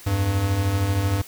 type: beating tone pair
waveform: square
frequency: 85.9 / 98.9 Hz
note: F2 / G2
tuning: -28 / +16 cents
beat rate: 13 Hz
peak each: -28 / -21 dBFS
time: 0.06-1.22 s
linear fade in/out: 10 ms
effects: white hiss -44 dBFS RMS until 1.27 s